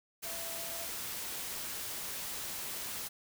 sine tone in noise, 668 Hz, E5, 23 cents sharp, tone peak -47 dBFS, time 0.24-0.87 s, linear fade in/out 20 ms, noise white, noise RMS -40 dBFS, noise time 0.22-3.09 s, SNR -10 dB, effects none

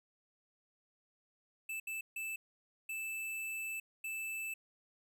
square tone bursts at uneven times, 2637 Hz, E7, in tune, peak -39 dBFS, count 5, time 1.69-1.8 / 1.87-2.01 / 2.16-2.36 / 2.89-3.8 / 4.04-4.54 s, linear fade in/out 5 ms, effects none

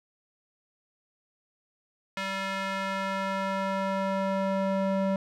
square tone with band-pass filter sweep, 193.6 Hz, G3, 21 cents flat, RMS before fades -29 dBFS, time 2.17-5.16 s, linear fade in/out 2 ms, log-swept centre 2100 to 490 Hz, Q 0.96, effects none

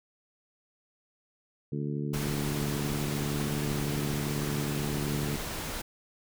harmonic tone, 72.6 Hz, D2, 19 cents flat, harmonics 2 / 3 / 4 / 5 / 6, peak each -32 / -36 / -38 / -40 / -42 dBFS, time 1.72-5.36 s, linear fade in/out 5 ms
pink noise, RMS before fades -36 dBFS, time 2.13-5.82 s, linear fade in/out 10 ms
effects none

